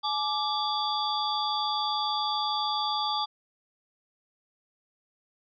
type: tone cluster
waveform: sine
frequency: 848 / 1175 / 3412 / 3624 / 4684 Hz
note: G#5 / D6 / G#7 / A#7 / D8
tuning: +36 / +1 / +46 / -50 / -5 cents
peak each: -30 / -32 / -32 / -39 / -35 dBFS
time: 0.03-3.26 s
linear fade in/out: 20 ms
effects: none